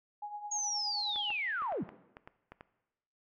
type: tone with tremolo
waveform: sine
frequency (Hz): 830.6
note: G#5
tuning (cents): 0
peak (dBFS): -36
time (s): 0.22-1.32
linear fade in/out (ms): 5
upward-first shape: triangle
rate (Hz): 9.5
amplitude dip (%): 70
type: linear sweep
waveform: sine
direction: down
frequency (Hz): 6710 to 115.1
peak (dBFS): -32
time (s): 0.51-1.84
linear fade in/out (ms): 10
type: clicks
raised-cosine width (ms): 0.5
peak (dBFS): -32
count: 9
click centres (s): 1.16 / 1.304 / 1.621 / 1.723 / 1.891 / 2.169 / 2.275 / 2.52 / 2.609
effects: noise-tail reverb RT60 1.0 s tail -17 dB re dry